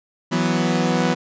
sawtooth chord, E suspended second, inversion none, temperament equal, 164.81 / 185 / 246.9 Hz, E3 / F#3 / B3, 0 / 0 / 0 cents, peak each -18 dBFS, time 0.31-1.15 s, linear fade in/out 20 ms, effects resampled to 16000 Hz

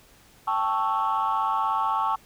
sine chord, A dominant seventh, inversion third, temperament equal, 784 / 880 / 1108.7 / 1318.5 Hz, G5 / A5 / C#6 / E6, 0 / 0 / 0 / 0 cents, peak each -29 / -25 / -25 / -29 dBFS, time 0.47-2.16 s, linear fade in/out 10 ms, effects tanh soft clip ceiling -16 dBFS + pink hiss -55 dBFS RMS until 2.25 s

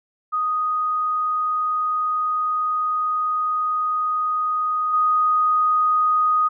sine tone with level steps, 1244.5 Hz, D#6, in tune, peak -19 / -15 dBFS, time 0.32-6.49 s, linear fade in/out 20 ms, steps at 4.93 s, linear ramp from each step 10 ms, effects none

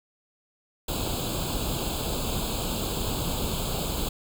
pink noise with comb filter, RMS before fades -29 dBFS, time 0.88-4.09 s, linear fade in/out 5 ms, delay 0.26 ms, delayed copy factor +1, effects none

